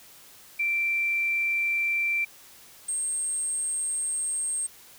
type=tone pair in turn; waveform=sine; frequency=2349 / 8471 Hz; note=D7 / C9; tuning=0 / +20 cents; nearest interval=octave + minor seventh; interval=2220 cents; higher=second; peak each=-23 / -26 dBFS; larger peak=first; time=0.59-2.25 / 2.88-4.67 s; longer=second; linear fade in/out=10 ms; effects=white hiss -51 dBFS RMS until 4.98 s